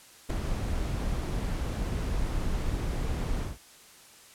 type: noise with ADSR envelope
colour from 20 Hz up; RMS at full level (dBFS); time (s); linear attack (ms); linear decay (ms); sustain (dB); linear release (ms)
brown; -23; 0.29-3.58; 14; 4; -7; 160
effects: white hiss -53 dBFS RMS until 4.34 s + low-pass 11000 Hz 12 dB/octave